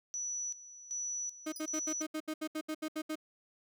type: tone with tremolo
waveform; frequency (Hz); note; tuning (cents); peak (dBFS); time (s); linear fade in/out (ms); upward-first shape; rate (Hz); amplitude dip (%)
sine; 5920; F#8; 0; -35; 0.14-2.02; 0; square; 1.3; 80
type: tone bursts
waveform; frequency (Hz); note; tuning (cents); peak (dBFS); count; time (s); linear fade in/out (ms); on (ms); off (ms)
35% pulse; 311.1; D#4; 0; -33; 13; 1.46-3.156; 10; 64; 72
type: tone with exponential decay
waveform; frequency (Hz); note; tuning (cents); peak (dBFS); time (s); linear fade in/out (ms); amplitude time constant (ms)
5% pulse; 5010; D#8; +11; -33; 1.56-1.67; 2; 22
effects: none